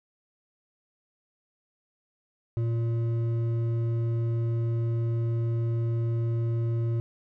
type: tone with hard clipping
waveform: triangle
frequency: 115.8 Hz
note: A#2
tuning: 11 cents flat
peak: -26 dBFS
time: 2.57-7 s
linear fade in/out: 0 ms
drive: 11 dB
effects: none